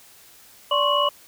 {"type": "tone cluster", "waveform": "sine", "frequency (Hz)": [582, 1052, 1110, 2931], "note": ["D5", "C6", "C#6", "F#7"], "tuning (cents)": [-16, 9, 2, -17], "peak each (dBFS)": -23, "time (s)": [0.71, 1.09], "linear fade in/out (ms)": 5, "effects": ["white hiss -50 dBFS RMS until 1.27 s"]}